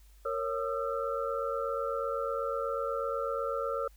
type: tone cluster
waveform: sine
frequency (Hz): 462.9 / 551 / 1223 / 1340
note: A#4 / C#5 / D#6 / E6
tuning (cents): -12 / -11 / -30 / +28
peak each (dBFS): -35 / -34 / -39 / -36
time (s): 0.25-3.88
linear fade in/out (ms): 5
effects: added 50 Hz sine -54 dBFS peak until 3.96 s + white hiss -66 dBFS RMS until 3.96 s